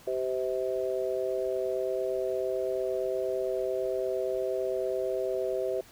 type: harmonic tone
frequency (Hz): 128.8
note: C3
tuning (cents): -27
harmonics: 3 / 4 / 5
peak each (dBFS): -31 / -32 / -33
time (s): 0.07-5.81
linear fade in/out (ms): 5
effects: pink hiss -54 dBFS RMS until 5.91 s